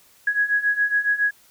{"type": "beating tone pair", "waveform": "sine", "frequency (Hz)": [1661.2, 1668.4], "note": ["G#6", "G#6"], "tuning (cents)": [0, 7], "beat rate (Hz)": 7.2, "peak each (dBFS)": [-23, -20], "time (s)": [0.27, 1.31], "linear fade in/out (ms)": 5, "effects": ["white hiss -55 dBFS RMS until 1.5 s"]}